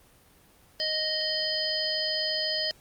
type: harmonic tone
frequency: 622 Hz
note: D#5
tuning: 1 cent flat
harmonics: 1 / 3 / 5 / 7 / 8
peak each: -34 / -36 / -34 / -32 / -30 dBFS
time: 0.8-2.71 s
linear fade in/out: 0 ms
effects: pink hiss -58 dBFS RMS until 2.8 s + Opus 24 kbps